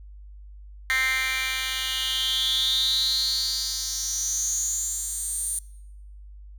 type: tone with high-pass filter sweep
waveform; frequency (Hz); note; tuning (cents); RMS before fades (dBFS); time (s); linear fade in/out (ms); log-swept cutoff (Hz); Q
10% pulse; 261.6; C4; 0; -26; 0.9-5.59; 0; 2000 to 9200; 8.2
effects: noise-tail reverb RT60 0.9 s tail -23 dB re dry + added 50 Hz sine -41 dBFS peak until 6.58 s